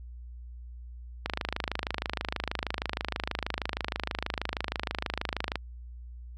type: click train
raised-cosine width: 0.3 ms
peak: -13 dBFS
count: 114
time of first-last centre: 1.26-5.557 s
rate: 26.3 Hz
effects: added 60 Hz sine -41 dBFS peak until 6.37 s